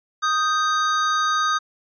square tone pair together, 1244.5 / 1568 Hz, D#6 / G6, 0 / 0 cents, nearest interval major third, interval 400 cents, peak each -20 / -26 dBFS, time 0.22-1.59 s, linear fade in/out 20 ms, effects resampled to 16000 Hz

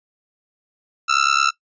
sawtooth tone with amplitude modulation, 1334 Hz, E6, 20 cents sharp, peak -7 dBFS, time 1.08-1.51 s, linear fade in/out 20 ms, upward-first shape sine, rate 69.2 Hz, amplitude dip 100%, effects noise-tail reverb RT60 0.1 s tail -19 dB re dry + resampled to 16000 Hz

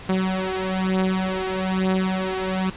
sawtooth beating tone pair, 187.4 / 188.5 Hz, F#3 / F#3, +22 / +32 cents, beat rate 1.1 Hz, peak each -20 dBFS, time 0.09-2.7 s, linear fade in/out 5 ms, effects pink hiss -39 dBFS RMS until 2.76 s + resampled to 8000 Hz

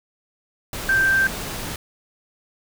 sine tone in noise, 1568 Hz, G6, in tune, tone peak -15 dBFS, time 0.89-1.27 s, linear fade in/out 2 ms, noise pink, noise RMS -30 dBFS, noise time 0.73-1.76 s, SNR +12 dB, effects none

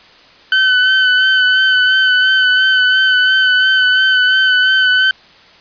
30% pulse tone with vibrato, 1518 Hz, F#6, 44 cents sharp, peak -6 dBFS, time 0.52-5.11 s, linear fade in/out 2 ms, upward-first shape sine, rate 2.9 Hz, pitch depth 24 cents each way, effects white hiss -43 dBFS RMS until 5.6 s + resampled to 11025 Hz

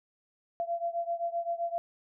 sine beating tone pair, 680 / 687.7 Hz, F5 / F5, -46 / -27 cents, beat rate 7.7 Hz, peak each -32 / -34 dBFS, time 0.6-1.78 s, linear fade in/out 0 ms, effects none

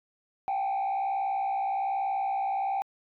sine tone with frequency modulation, 784 Hz, G5, in tune, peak -24 dBFS, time 0.48-2.82 s, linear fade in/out 0 ms, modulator 61.2 Hz, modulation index 0.68, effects tanh soft clip ceiling -25 dBFS

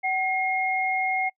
sine tone pair together, 756.3 / 2144 Hz, F#5 / C7, +38 / +42 cents, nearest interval octave + tritone, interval 1804 cents, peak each -25 dBFS, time 0.03-1.3 s, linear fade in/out 20 ms, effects noise-tail reverb RT60 0.1 s tail -25 dB re dry

